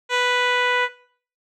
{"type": "tone with low-pass filter sweep", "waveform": "10% pulse", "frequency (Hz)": 493.9, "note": "B4", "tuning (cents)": 0, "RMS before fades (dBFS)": -20, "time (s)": [0.09, 0.89], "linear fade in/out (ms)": 50, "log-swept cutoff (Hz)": [4800, 2400], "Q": 1.1, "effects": ["noise-tail reverb RT60 0.5 s tail -17 dB re dry"]}